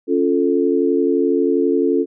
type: chord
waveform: sine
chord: Db augmented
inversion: none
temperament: equal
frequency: 277.2 / 349.2 / 440 Hz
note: Db4 / F4 / A4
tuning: 0 / 0 / 0 cents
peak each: -18 dBFS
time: 0.07-2.06 s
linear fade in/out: 50 ms
effects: none